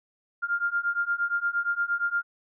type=beating tone pair; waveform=sine; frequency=1396.9 / 1405.5 Hz; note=F6 / F6; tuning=0 / +11 cents; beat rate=8.6 Hz; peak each=-28 / -27 dBFS; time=0.42-2.23 s; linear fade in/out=20 ms; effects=none